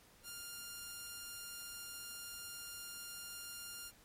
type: tone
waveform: 5% pulse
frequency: 1402 Hz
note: F6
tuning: 6 cents sharp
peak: -34 dBFS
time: 0.23-3.92 s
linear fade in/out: 50 ms
effects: pink hiss -64 dBFS RMS until 4.04 s + MP3 64 kbps